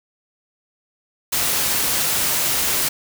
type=noise; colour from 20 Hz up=white; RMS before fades=-20 dBFS; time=1.32-2.89 s; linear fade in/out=10 ms; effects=none